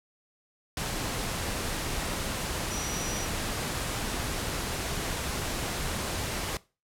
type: tone in noise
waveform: sine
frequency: 5840 Hz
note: F#8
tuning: 24 cents flat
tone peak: -37 dBFS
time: 2.71-3.25 s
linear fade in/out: 2 ms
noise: pink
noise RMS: -32 dBFS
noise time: 0.77-6.57 s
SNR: -8 dB
effects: noise-tail reverb RT60 0.3 s tail -20 dB re dry + low-pass 12000 Hz 12 dB/octave